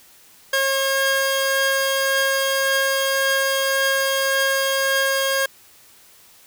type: tone pair together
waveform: sawtooth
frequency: 541 / 1621.2 Hz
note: C#5 / G#6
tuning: -42 / -42 cents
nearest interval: octave + perfect fifth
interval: 1900 cents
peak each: -17 / -17 dBFS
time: 0.53-5.46 s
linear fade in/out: 5 ms
effects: white hiss -50 dBFS RMS until 6.46 s